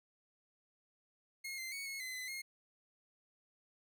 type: tone with pitch steps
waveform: sawtooth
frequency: 2155 / 2079 / 2225 / 2179 / 2041 / 2021 / 2143 Hz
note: C#7 / C7 / C#7 / C#7 / C7 / B6 / C7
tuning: -49 / -12 / +6 / -30 / -44 / +39 / +41 cents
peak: -38 dBFS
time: 1.44-2.42 s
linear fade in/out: 10 ms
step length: 140 ms
effects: none